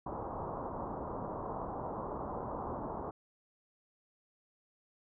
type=low-pass noise; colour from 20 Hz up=white; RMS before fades=-40 dBFS; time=0.06-3.11 s; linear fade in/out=5 ms; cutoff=1100 Hz; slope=48 dB/octave; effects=none